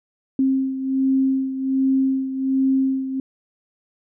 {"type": "beating tone pair", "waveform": "sine", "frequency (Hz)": [265.9, 267.2], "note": ["C4", "C4"], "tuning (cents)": [28, 36], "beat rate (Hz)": 1.3, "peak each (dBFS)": [-18, -24], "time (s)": [0.39, 3.2], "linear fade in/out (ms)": 2, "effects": []}